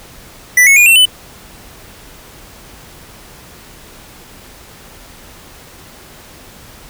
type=tone with pitch steps; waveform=square; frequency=1980 / 2197 / 2438 / 2705 / 3001 Hz; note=B6 / C#7 / D#7 / E7 / F#7; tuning=+4 / -16 / -36 / +44 / +24 cents; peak=-5 dBFS; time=0.57-1.055 s; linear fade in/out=5 ms; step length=97 ms; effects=pink hiss -38 dBFS RMS until 6.89 s